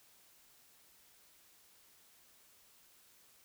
silence, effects white hiss -65 dBFS RMS until 3.44 s

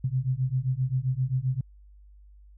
sine beating tone pair, 125.9 / 133.5 Hz, B2 / C3, +34 / +35 cents, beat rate 7.6 Hz, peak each -27 dBFS, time 0.04-1.61 s, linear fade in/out 5 ms, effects added 50 Hz sine -49 dBFS peak until 2.57 s

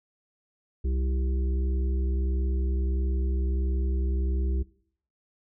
harmonic tone with a mistuned harmonic, 65.1 Hz, C2, 8 cents flat, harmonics 1 / 3 / 5 / 6, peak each -24 / -40 / -40 / -41 dBFS, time 0.84-4.63 s, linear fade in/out 10 ms, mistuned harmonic 5, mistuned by +19 cents, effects noise-tail reverb RT60 0.6 s tail -20 dB re dry

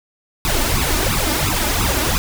pink noise with flanger, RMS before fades -18 dBFS, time 0.45-2.18 s, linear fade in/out 0 ms, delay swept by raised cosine 0.79 to 3.39 ms, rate 2.9 Hz, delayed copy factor +0.95, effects none

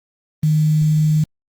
sine tone with quantisation, 154.1 Hz, D#3, 16 cents flat, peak -12 dBFS, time 0.43-1.24 s, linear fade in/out 5 ms, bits 6, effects Opus 32 kbps

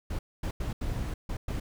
brown noise bursts at uneven times, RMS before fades -32 dBFS, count 6, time 0.1-0.19 / 0.43-0.51 / 0.6-0.73 / 0.81-1.14 / 1.29-1.37 / 1.48-1.6 s, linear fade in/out 5 ms, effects none

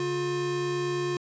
square tone pair together, 141.7 / 356 Hz, C#3 / F4, +38 / +33 cents, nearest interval octave + major third, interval 1595 cents, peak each -35 / -28 dBFS, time 0-1.17 s, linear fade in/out 2 ms, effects resampled to 16000 Hz

